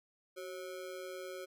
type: ring-modulated tone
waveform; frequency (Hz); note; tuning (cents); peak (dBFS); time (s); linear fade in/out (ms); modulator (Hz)
square; 459.8; A#4; -24; -40; 0.36-1.46; 20; 84.5
effects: none